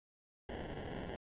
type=noise with sample-and-hold; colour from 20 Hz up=white; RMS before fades=-44 dBFS; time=0.49-1.16 s; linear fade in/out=0 ms; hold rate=1225 Hz; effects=resampled to 8000 Hz